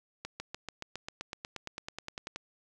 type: accelerating click train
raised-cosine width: 0.2 ms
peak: -21 dBFS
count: 19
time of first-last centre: 0.25-2.36 s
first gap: 150 ms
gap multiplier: 0.97
effects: none